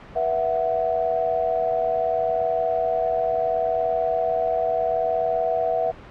sine chord, B suspended fourth, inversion none, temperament equal with one note detuned, 485.1 / 659.3 / 740 Hz, B4 / E5 / F#5, -31 / 0 / 0 cents, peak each -27 / -22 / -25 dBFS, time 0.15-5.92 s, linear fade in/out 20 ms, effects pink hiss -42 dBFS RMS until 6.1 s + low-pass 2000 Hz 12 dB/octave

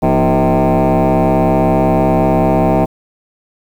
sine tone with frequency modulation, 235.2 Hz, A#3, 16 cents sharp, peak -6 dBFS, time 0.02-2.86 s, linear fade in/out 20 ms, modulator 135 Hz, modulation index 4.5, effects tanh soft clip ceiling -8 dBFS + 7-bit

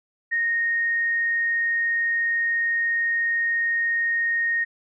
sine tone, 1857 Hz, A#6, 7 cents flat, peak -20 dBFS, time 0.31-4.65 s, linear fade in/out 20 ms, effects none

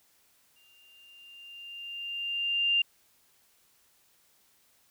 sine tone with exponential growth, 2794 Hz, F7, in tune, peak -21 dBFS, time 0.56-2.82 s, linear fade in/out 5 ms, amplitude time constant 490 ms, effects white hiss -66 dBFS RMS until 4.9 s

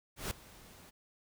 pink noise with ADSR envelope, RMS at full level -36 dBFS, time 0.16-0.91 s, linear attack 150 ms, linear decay 4 ms, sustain -20 dB, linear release 20 ms, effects none

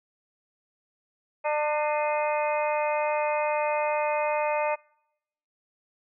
harmonic tone with a mistuned harmonic, 299.8 Hz, D4, 36 cents sharp, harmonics 2 / 3 / 4 / 5 / 6 / 7 / 8, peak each -26 / -28 / -36 / -42 / -43 / -37 / -35 dBFS, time 1.44-4.76 s, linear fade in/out 20 ms, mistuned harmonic 8, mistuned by +69 cents, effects noise-tail reverb RT60 0.8 s tail -26 dB re dry

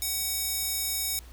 square tone with high-pass filter, 755 Hz, F#5, 35 cents sharp, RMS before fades -30 dBFS, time 0.02-1.19 s, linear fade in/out 0 ms, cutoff 6400 Hz, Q 0.68, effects added 60 Hz sine -45 dBFS peak until 1.32 s + pink hiss -54 dBFS RMS until 1.32 s

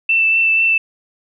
sine tone with vibrato, 2663 Hz, E7, 17 cents sharp, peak -11 dBFS, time 0.09-0.78 s, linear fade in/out 5 ms, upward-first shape triangle, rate 4.1 Hz, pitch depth 16 cents each way, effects none

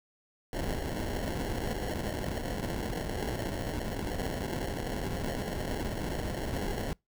pink noise with sample-and-hold, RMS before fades -34 dBFS, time 0.53-6.93 s, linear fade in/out 2 ms, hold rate 1225 Hz, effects noise-tail reverb RT60 0.2 s tail -26 dB re dry

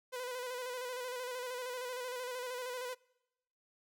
sawtooth tone with vibrato, 500 Hz, B4, 21 cents sharp, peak -35 dBFS, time 0.12-2.95 s, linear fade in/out 20 ms, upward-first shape square, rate 13 Hz, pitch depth 37 cents each way, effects noise-tail reverb RT60 1.0 s tail -26 dB re dry

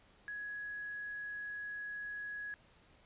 sine tone, 1673 Hz, G#6, 12 cents sharp, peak -40 dBFS, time 0.28-2.54 s, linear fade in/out 0 ms, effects pink hiss -65 dBFS RMS until 3.05 s + resampled to 8000 Hz

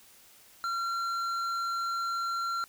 sine tone with hard clipping, 1369 Hz, F6, 35 cents flat, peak -31 dBFS, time 0.64-2.64 s, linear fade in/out 0 ms, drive 8 dB, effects white hiss -57 dBFS RMS until 2.68 s

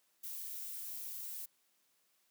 violet noise, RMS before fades -44 dBFS, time 0.23-1.46 s, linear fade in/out 10 ms, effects white hiss -75 dBFS RMS until 2.3 s + high-pass 150 Hz 12 dB/octave

